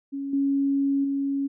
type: tone with level steps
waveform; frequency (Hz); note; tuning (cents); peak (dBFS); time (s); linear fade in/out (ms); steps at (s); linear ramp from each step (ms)
sine; 277.1; C#4; -1; -28 / -20 / -23; 0.12-1.48; 20; 0.33 / 1.04; 5
effects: none